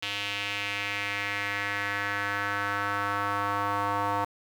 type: tone with band-pass filter sweep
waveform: square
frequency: 101.3 Hz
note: G#2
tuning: 43 cents flat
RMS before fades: -30 dBFS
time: 0.02-4.25 s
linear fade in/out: 10 ms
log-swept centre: 3000 to 970 Hz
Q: 2.8
effects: 8-bit